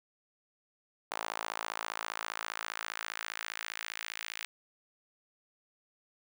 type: tone with high-pass filter sweep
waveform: sawtooth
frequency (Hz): 55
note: A1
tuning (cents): 0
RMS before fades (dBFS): -40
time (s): 1.11-4.45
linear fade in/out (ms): 0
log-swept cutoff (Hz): 860 to 2200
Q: 1.5
effects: none